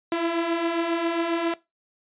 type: beating tone pair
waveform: sawtooth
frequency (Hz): 329.6 / 337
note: E4 / E4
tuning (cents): 0 / +38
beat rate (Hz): 7.4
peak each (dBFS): -26 / -20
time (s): 0.12-1.54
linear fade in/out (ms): 2
effects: noise-tail reverb RT60 0.2 s tail -19 dB re dry + resampled to 8000 Hz